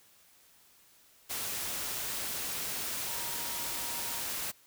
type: tone in noise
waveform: sine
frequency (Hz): 942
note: A#5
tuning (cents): +18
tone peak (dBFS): -47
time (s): 3.07-4.22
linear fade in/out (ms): 20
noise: white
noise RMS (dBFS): -36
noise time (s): 1.29-4.52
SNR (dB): -14
effects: white hiss -62 dBFS RMS until 4.66 s